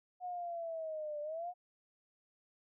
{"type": "linear two-way sweep", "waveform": "sine", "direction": "down then up", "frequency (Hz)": [730, 587.3, 730], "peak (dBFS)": -38, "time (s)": [0.2, 1.54], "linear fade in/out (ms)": 50, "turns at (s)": 1.21, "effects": []}